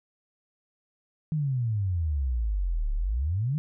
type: exponential two-way sweep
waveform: sine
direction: down then up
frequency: 160.2 to 34.65 to 160.2 Hz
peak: -24 dBFS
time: 1.32-3.58 s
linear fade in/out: 0 ms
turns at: 2.93 s
effects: none